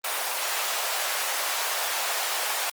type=high-pass noise; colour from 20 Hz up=pink; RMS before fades=-28 dBFS; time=0.04-2.7 s; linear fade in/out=5 ms; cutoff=620 Hz; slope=24 dB/octave; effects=Opus 24 kbps